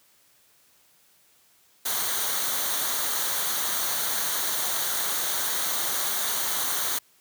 white noise with comb filter, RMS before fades -27 dBFS, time 1.85-6.99 s, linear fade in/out 10 ms, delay 0.39 ms, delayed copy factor -0.6, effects white hiss -61 dBFS RMS until 7.2 s + high-pass 60 Hz 12 dB/octave

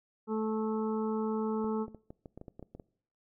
harmonic tone, 218.3 Hz, A3, 13 cents flat, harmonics 1 / 2 / 4 / 5 / 6, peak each -32 / -33 / -41 / -46 / -45 dBFS, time 0.27-1.87 s, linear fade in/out 50 ms
clicks, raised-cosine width 2 ms, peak -32 dBFS, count 12, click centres 1.644 / 1.881 / 1.947 / 2.105 / 2.258 / 2.376 / 2.414 / 2.482 / 2.595 / 2.627 / 2.75 / 2.798 s
effects noise-tail reverb RT60 0.6 s tail -22 dB re dry

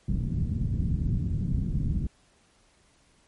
white low-pass noise, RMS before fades -27 dBFS, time 0.08-2.07 s, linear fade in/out 5 ms, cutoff 180 Hz, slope 24 dB/octave, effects pink hiss -63 dBFS RMS until 3.27 s + MP3 48 kbps

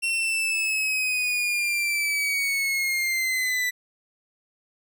40% pulse linear sweep, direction down, 2728 to 1975.5 Hz, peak -22 dBFS, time 0.02-3.71 s, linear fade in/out 20 ms, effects none

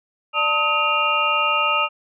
sine tone cluster, 589 / 890 / 1266 / 2424 / 2781 Hz, D5 / A5 / D#6 / D#7 / F7, +5 / +20 / +30 / -46 / -8 cents, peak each -28 / -26 / -20 / -27 / -21 dBFS, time 0.33-1.89 s, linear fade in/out 50 ms, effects none

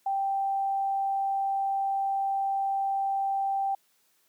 sine tone, 784 Hz, G5, in tune, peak -25 dBFS, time 0.06-3.75 s, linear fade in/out 5 ms, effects white hiss -68 dBFS RMS until 4.28 s + high-pass 150 Hz 12 dB/octave

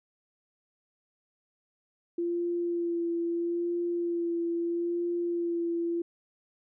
sine tone with vibrato, 342.5 Hz, F4, 34 cents flat, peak -27 dBFS, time 2.18-6.02 s, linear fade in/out 5 ms, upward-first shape sine, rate 0.77 Hz, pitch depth 19 cents each way, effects none

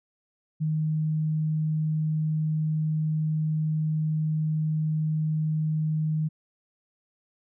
sine tone, 155.56 Hz, D#3, in tune, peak -23 dBFS, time 0.6-6.29 s, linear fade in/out 20 ms, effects none

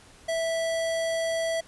square tone, 657 Hz, E5, 6 cents flat, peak -26 dBFS, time 0.28-1.61 s, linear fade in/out 10 ms, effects pink hiss -53 dBFS RMS until 1.67 s + resampled to 24000 Hz

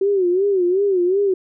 sine tone with vibrato, 377.4 Hz, F#4, 34 cents sharp, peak -14 dBFS, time 0.01-1.34 s, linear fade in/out 5 ms, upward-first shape sine, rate 2.7 Hz, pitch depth 130 cents each way, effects none

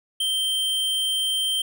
square tone, 3136 Hz, G7, in tune, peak -22 dBFS, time 0.2-1.62 s, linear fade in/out 5 ms, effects none

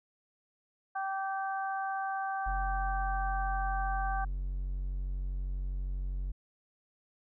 harmonic tone, 387.9 Hz, G4, 18 cents flat, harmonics 2 / 3 / 4, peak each -33 / -40 / -39 dBFS, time 0.95-4.25 s, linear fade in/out 10 ms
triangle tone, 46.25 Hz, F#1, in tune, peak -30 dBFS, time 2.46-6.32 s, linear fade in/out 10 ms
effects none

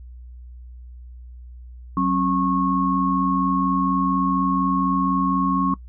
sine tone cluster, 186.4 / 270.6 / 1094 Hz, F#3 / C#4 / C#6, +13 / -42 / -23 cents, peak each -22 dBFS, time 1.97-5.74 s, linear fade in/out 2 ms, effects noise-tail reverb RT60 0.1 s tail -20 dB re dry + added 61 Hz sine -37 dBFS peak until 5.88 s

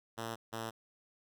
5% pulse tone pair in turn, 113.7 / 112.78 Hz, A#2 / A2, -43 / +43 cents, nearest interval unison, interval 14 cents, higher first, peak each -27 dBFS, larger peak neither, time 0.17-0.36 / 0.52-0.71 s, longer neither, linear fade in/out 20 ms, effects none

